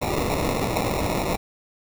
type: noise with sample-and-hold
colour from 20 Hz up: white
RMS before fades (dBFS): -24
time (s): 0.01-1.37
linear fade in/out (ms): 20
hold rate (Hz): 1575
effects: none